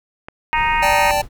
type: click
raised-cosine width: 0.5 ms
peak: -17 dBFS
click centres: 0.285 s
type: harmonic tone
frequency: 311.1 Hz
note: D#4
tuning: in tune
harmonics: 3 / 4 / 5 / 6 / 7 / 8 / 9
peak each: -17 / -28 / -29 / -23 / -25 / -24 / -30 dBFS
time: 0.53-1.11 s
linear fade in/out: 0 ms
type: noise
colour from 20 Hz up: brown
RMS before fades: -30 dBFS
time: 0.53-1.29 s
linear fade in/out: 50 ms
type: chord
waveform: square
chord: D suspended fourth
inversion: none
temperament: just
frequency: 587.3 / 783.1 / 881 Hz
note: D5 / G5 / A5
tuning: 0 / -2 / +2 cents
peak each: -21 dBFS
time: 0.82-1.22 s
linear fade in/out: 10 ms
effects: none